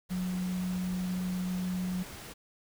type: tone in noise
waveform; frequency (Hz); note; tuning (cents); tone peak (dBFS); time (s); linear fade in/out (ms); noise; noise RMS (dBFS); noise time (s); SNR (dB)
sine; 182.6; F#3; -23; -30; 0.1-2.04; 20; pink; -45; 0.09-2.34; +12
effects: none